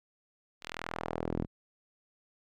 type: tone with band-pass filter sweep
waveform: sawtooth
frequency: 41.2 Hz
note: E1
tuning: in tune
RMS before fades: -37 dBFS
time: 0.61-1.47 s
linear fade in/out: 50 ms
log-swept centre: 3500 to 210 Hz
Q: 1
effects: none